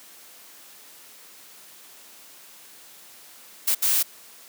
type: noise bursts at uneven times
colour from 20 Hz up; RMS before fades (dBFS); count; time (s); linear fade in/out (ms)
blue; -21; 2; 3.67-3.75 / 3.82-4.03; 10
effects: white hiss -48 dBFS RMS until 4.48 s + high-pass 200 Hz 12 dB/octave